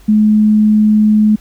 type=tone; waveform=sine; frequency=213.3 Hz; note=G#3; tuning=46 cents sharp; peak=-6 dBFS; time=0.08-1.36 s; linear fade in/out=10 ms; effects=added 50 Hz sine -40 dBFS peak until 1.4 s + pink hiss -47 dBFS RMS until 1.4 s